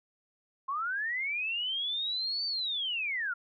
sine linear two-way sweep, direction up then down, 1046.5 to 4600 to 1359 Hz, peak -30 dBFS, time 0.68-3.34 s, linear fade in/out 10 ms, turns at 2.46 s, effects none

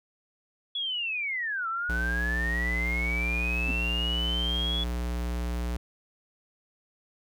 sine linear two-way sweep, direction down then up, 3405 to 1315 to 3405 Hz, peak -28 dBFS, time 0.75-4.84 s, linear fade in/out 5 ms, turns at 1.68 s
square tone, 59.9 Hz, A#1, 48 cents sharp, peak -29 dBFS, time 1.89-5.77 s, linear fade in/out 5 ms
triangle tone with exponential growth, 262.2 Hz, C4, 4 cents sharp, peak -25 dBFS, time 3.64-3.71 s, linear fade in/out 5 ms, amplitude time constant 15 ms
effects none

